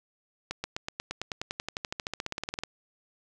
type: accelerating click train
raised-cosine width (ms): 0.2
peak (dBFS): -15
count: 27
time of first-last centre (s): 0.51-2.636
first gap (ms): 130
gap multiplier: 0.96
effects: none